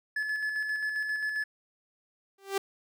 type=tone with tremolo; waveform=triangle; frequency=1719 Hz; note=A6; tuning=41 cents flat; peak=-26 dBFS; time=0.16-1.44 s; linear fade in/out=5 ms; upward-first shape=square; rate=7.5 Hz; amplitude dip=35%
type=tone with exponential growth; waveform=sawtooth; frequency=392 Hz; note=G4; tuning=in tune; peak=-20 dBFS; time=2.38-2.58 s; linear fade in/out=5 ms; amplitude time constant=42 ms
effects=none